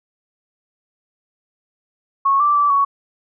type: tone with pitch steps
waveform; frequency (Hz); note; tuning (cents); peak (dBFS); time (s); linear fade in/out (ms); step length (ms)
sine; 1100 / 1171 / 1161 / 1117; C#6 / D6 / D6 / C#6; -14 / -5 / -20 / +13; -12; 2.25-2.85; 10; 150
effects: none